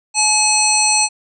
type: harmonic tone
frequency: 853 Hz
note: G#5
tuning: 46 cents sharp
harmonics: 1 / 3 / 5 / 7 / 9 / 10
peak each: -19 / -19 / -19 / -19 / -19 / -19 dBFS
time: 0.14-1.09 s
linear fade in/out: 50 ms
effects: none